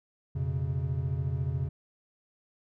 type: tone cluster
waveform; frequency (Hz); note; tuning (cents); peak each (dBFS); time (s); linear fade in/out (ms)
triangle; 86.7 / 123.4 / 137.5; F2 / B2 / C#3; -12 / -1 / -14; -31 / -32 / -29; 0.35-1.69; 10
effects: none